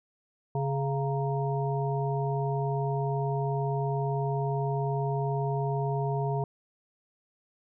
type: harmonic tone with a mistuned harmonic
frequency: 138.59 Hz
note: C#3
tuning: in tune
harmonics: 1 / 3 / 5 / 7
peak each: -28 / -33 / -35 / -36 dBFS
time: 0.55-6.44 s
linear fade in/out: 2 ms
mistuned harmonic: 7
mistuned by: -71 cents
effects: none